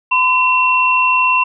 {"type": "tone pair together", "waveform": "sine", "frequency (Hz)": [1016, 2718], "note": ["B5", "F7"], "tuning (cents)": [49, -48], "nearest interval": "octave + perfect fourth", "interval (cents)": 1703, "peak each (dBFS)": -13, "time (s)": [0.11, 1.44], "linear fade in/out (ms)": 10, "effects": []}